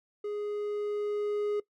triangle tone with level ramp, 415.3 Hz, G#4, in tune, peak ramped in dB -30 to -25 dBFS, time 0.24-1.6 s, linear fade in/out 5 ms, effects noise-tail reverb RT60 0.1 s tail -20 dB re dry

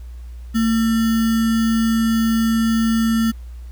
sine tone with sample-and-hold, 225.9 Hz, A3, 46 cents sharp, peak -14 dBFS, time 0.54-3.32 s, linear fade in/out 20 ms, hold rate 1575 Hz, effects added 60 Hz sine -31 dBFS peak until 3.71 s + pink hiss -55 dBFS RMS until 3.71 s

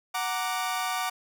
sawtooth chord, Gb augmented, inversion none, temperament equal, 740 / 932.3 / 1174.7 Hz, Gb5 / Bb5 / D6, 0 / 0 / 0 cents, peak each -27 / -31 / -28 dBFS, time 0.14-1.1 s, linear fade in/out 10 ms, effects none

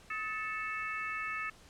harmonic tone with a mistuned harmonic, 440 Hz, A4, in tune, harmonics 3 / 4 / 5 / 6, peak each -39 / -40 / -41 / -42 dBFS, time 0.1-1.5 s, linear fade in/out 5 ms, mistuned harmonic 3, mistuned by -58 cents, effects pink hiss -58 dBFS RMS until 1.69 s + low-pass 9000 Hz 12 dB/octave

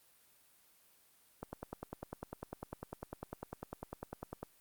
click train, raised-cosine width 1 ms, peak -27 dBFS, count 31, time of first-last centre 1.43-4.43 s, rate 10 Hz, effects white hiss -67 dBFS RMS until 4.6 s + Opus 32 kbps

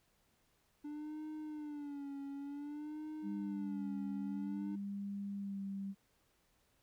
triangle tone with vibrato, 292.9 Hz, D4, 5 cents flat, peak -40 dBFS, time 0.84-4.76 s, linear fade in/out 10 ms, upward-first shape sine, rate 0.54 Hz, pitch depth 89 cents each way
sine tone with pitch glide, 200.1 to 196.32 Hz, G3 to G3, +36 to +3 cents, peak -39 dBFS, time 3.22-5.95 s, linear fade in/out 50 ms, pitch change -33 cents, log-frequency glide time 5.37-5.61 s
effects pink hiss -75 dBFS RMS until 6.82 s

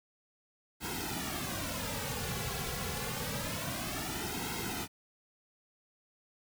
pink noise with flanger, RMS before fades -37 dBFS, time 0.8-4.88 s, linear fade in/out 50 ms, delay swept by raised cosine 1.7 to 3.3 ms, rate 0.27 Hz, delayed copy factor -0.85, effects none

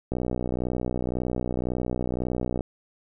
click train, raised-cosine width 2 ms, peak -14 dBFS, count 155, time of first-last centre 0.12-2.608 s, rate 61.9 Hz, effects none

